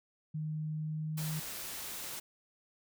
sine tone with pitch glide, 154.6 to 155.86 Hz, D#3 to D#3, -11 to +3 cents, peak -34 dBFS, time 0.34-1.4 s, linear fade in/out 10 ms, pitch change +14 cents, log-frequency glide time 0.73-1.19 s
white noise, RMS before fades -42 dBFS, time 1.17-2.2 s, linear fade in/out 10 ms
effects none

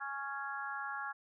harmonic tone, 277.2 Hz, C#4, in tune, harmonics 3 / 4 / 5 / 6, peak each -44 / -44 / -42 / -43 dBFS, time 0-1.13 s, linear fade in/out 20 ms, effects none

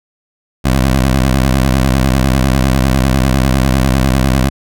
15% pulse tone with vibrato, 65.41 Hz, C2, in tune, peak -3 dBFS, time 0.64-4.5 s, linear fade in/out 20 ms, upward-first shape square, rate 10 Hz, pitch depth 89 cents each way, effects none

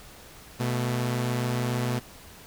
sawtooth tone pair together, 123.47 / 220 Hz, B2 / A3, 0 / 0 cents, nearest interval minor seventh, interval 1000 cents, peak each -22 / -29 dBFS, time 0.59-2 s, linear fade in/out 20 ms, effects pink hiss -48 dBFS RMS until 2.46 s

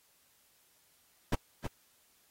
brown noise with echo, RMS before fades -28 dBFS, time 1.32-1.35 s, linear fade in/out 5 ms, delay 320 ms, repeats 1, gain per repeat -7 dB, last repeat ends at 1.67 s, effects white hiss -68 dBFS RMS until 2.3 s + AAC 48 kbps

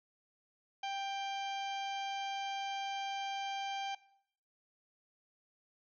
harmonic tone, 788 Hz, G5, 9 cents sharp, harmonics 1 / 2 / 3 / 4 / 5 / 6 / 7 / 8, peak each -37 / -50 / -45 / -45 / -57 / -55 / -62 / -57 dBFS, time 0.83-3.95 s, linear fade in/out 5 ms, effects noise-tail reverb RT60 0.7 s tail -20 dB re dry

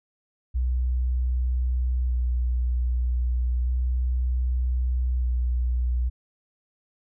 sine tone with vibrato, 61.74 Hz, B1, in tune, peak -21 dBFS, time 0.54-6.1 s, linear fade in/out 20 ms, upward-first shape square, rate 0.32 Hz, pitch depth 16 cents each way, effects none

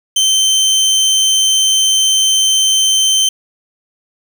25% pulse tone, 3102 Hz, G7, 19 cents flat, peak -6 dBFS, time 0.16-3.29 s, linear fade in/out 5 ms, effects 7-bit

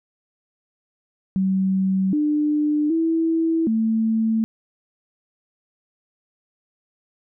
sine tone with pitch steps, 190.5 / 299 / 326.7 / 222.6 Hz, G3 / D4 / E4 / A3, -49 / +31 / -15 / +20 cents, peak -17 dBFS, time 1.36-4.44 s, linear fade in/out 0 ms, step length 770 ms, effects none

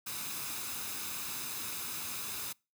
white noise with comb filter, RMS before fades -39 dBFS, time 0.06-2.53 s, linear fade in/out 10 ms, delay 0.79 ms, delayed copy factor +0.5, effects noise-tail reverb RT60 0.3 s tail -26 dB re dry + high-pass 80 Hz 12 dB/octave

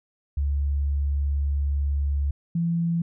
sine tone pair in turn, 70.9 / 168.63 Hz, C#2 / E3, +40 / +40 cents, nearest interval octave + minor third, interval 1500 cents, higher second, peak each -21 dBFS, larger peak neither, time 0.37-2.31 / 2.55-3.02 s, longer first, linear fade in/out 5 ms, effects none

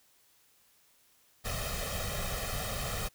pink noise with comb filter, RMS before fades -35 dBFS, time 1.44-3.09 s, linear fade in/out 20 ms, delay 1.6 ms, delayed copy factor +0.85, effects white hiss -66 dBFS RMS until 3.14 s

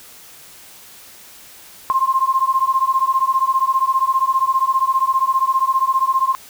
sine beating tone pair, 1052 / 1067 Hz, C6 / C6, +9 / +34 cents, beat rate 15 Hz, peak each -17 dBFS, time 1.9-6.35 s, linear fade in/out 0 ms, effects white hiss -42 dBFS RMS until 6.49 s

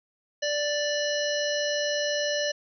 harmonic tone, 587.3 Hz, D5, in tune, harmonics 1 / 3 / 5 / 7 / 9 / 10, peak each -27 / -32 / -34 / -35 / -37 / -37 dBFS, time 0.42-2.52 s, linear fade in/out 10 ms, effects none

